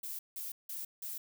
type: noise bursts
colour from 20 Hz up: violet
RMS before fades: -41 dBFS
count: 4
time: 0.03-1.18 s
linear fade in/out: 5 ms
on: 160 ms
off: 170 ms
effects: none